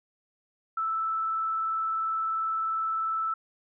sine tone with vibrato, 1318.5 Hz, E6, in tune, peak -26 dBFS, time 0.77-3.34 s, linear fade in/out 5 ms, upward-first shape square, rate 20 Hz, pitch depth 13 cents each way, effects none

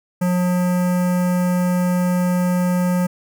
square tone with notch filter, 179.5 Hz, F3, 48 cents sharp, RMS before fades -18 dBFS, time 0.21-3.07 s, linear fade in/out 10 ms, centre 3700 Hz, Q 0.59, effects none

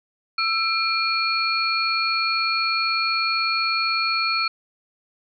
sine tone cluster, 1330 / 2392 / 4344 Hz, E6 / D7 / C#8, +15 / +31 / -36 cents, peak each -24 dBFS, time 0.38-4.48 s, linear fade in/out 5 ms, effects none

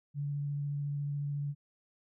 sine tone with vibrato, 143.7 Hz, D3, 37 cents flat, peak -32 dBFS, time 0.14-1.55 s, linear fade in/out 50 ms, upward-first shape sine, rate 14 Hz, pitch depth 11 cents each way, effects none

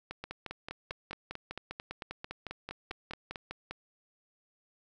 two click trains, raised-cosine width 0.3 ms, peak -23 / -23 dBFS, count 15 / 19, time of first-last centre 0.24-3.358 / 0.11-3.71 s, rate 4.49 / 5 Hz, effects none

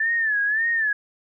sine tone with vibrato, 1749 Hz, A6, 11 cents flat, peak -19 dBFS, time 0-0.93 s, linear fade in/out 5 ms, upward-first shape sine, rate 1.8 Hz, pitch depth 110 cents each way, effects none

